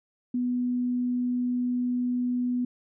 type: tone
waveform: sine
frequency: 246.9 Hz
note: B3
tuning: in tune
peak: -24 dBFS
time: 0.34-2.65 s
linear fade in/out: 5 ms
effects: none